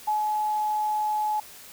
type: tone with ADSR envelope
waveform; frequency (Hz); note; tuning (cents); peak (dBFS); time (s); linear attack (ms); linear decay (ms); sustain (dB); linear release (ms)
sine; 850; G#5; +40; -21; 0.07-1.4; 12; 130; -2; 4
effects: white hiss -46 dBFS RMS until 1.72 s